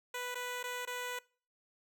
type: tone with dropouts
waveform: 10% pulse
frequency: 493.9 Hz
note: B4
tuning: in tune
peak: -29 dBFS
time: 0.14-1.19 s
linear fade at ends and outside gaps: 5 ms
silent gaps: 0.346-0.353 / 0.63-0.638 / 0.853-0.873 s
effects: noise-tail reverb RT60 0.4 s tail -23 dB re dry